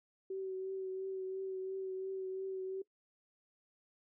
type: tone with vibrato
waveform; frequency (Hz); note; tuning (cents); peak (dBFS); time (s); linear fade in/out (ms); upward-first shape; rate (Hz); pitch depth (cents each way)
sine; 380; F#4; +46; -37; 0.3-2.82; 5; triangle; 2.9; 24
effects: noise-tail reverb RT60 0.1 s tail -19 dB re dry